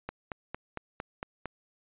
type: click train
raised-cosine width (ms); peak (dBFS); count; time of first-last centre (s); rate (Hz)
0.5; -20; 7; 0.09-1.457; 4.39
effects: resampled to 8000 Hz